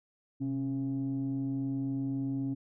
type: tone pair together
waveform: sine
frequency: 129.64 / 273.2 Hz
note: C3 / C#4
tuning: -16 / -25 cents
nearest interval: octave + minor second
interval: 1291 cents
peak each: -34 / -30 dBFS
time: 0.4-2.55 s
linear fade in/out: 20 ms
effects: tanh soft clip ceiling -26 dBFS